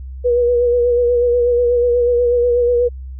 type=tone with vibrato; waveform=sine; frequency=483.8 Hz; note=B4; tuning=36 cents flat; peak=-11 dBFS; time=0.24-2.89 s; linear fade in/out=20 ms; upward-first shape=sine; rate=8.2 Hz; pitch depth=30 cents each way; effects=added 65 Hz sine -27 dBFS peak until 3.19 s